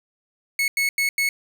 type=tone bursts at uneven times; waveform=40% pulse; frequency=2200 Hz; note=C#7; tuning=14 cents flat; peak=-18 dBFS; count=4; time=0.59-0.68 / 0.77-0.89 / 0.98-1.09 / 1.18-1.29 s; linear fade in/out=2 ms; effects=none